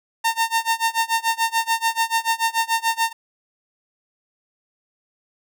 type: tone with tremolo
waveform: sawtooth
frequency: 910 Hz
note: A#5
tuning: 42 cents flat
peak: -12 dBFS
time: 0.24-3.13 s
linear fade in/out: 10 ms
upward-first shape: sine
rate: 6.9 Hz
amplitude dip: 95%
effects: none